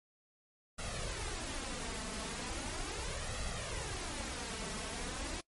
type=noise with flanger; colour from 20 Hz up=pink; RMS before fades=-40 dBFS; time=0.78-5.41 s; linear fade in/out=10 ms; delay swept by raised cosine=1.5 to 4.6 ms; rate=0.38 Hz; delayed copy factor=+0.6; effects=noise-tail reverb RT60 0.1 s tail -22 dB re dry + MP3 48 kbps